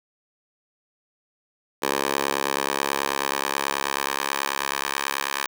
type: tone with high-pass filter sweep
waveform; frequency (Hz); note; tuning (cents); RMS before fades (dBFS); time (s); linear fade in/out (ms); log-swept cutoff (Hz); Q
10% pulse; 69.3; C#2; 0; -26; 1.82-5.47; 10; 540 to 1200; 0.98
effects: none